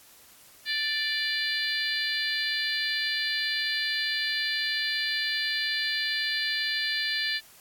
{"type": "harmonic tone", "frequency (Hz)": 587.3, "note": "D5", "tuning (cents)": 0, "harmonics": [3, 4, 5, 6, 7, 8], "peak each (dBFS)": [-30, -36, -36, -34, -32, -35], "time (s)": [0.65, 7.41], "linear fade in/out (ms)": 50, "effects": ["white hiss -54 dBFS RMS until 7.6 s", "AAC 64 kbps"]}